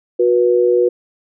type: tone pair together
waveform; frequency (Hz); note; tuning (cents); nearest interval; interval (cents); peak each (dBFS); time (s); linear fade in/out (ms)
sine; 364.1 / 486; F#4 / B4; -28 / -28; perfect fourth; 500; -13; 0.19-0.89; 10
effects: none